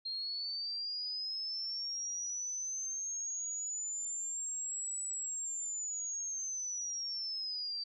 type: linear two-way sweep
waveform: sine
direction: up then down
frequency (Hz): 4186 to 7902 to 4635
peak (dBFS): -36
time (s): 0.05-7.84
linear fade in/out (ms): 10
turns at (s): 5.03
effects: none